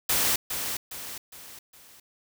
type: noise with echo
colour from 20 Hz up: white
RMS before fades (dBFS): -24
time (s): 0.09-0.36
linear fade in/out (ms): 5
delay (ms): 410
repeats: 4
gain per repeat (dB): -7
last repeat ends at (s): 2
effects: none